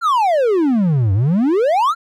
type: exponential two-way sweep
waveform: triangle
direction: down then up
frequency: 1426 to 92.5 to 1426 Hz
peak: -10 dBFS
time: 0.01-1.95 s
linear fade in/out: 50 ms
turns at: 1.13 s
effects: none